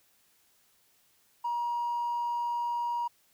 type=tone with hard clipping; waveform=sine; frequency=952 Hz; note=A#5; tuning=36 cents sharp; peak=-29 dBFS; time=1.44-3.08 s; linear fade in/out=10 ms; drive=1 dB; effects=white hiss -67 dBFS RMS until 3.33 s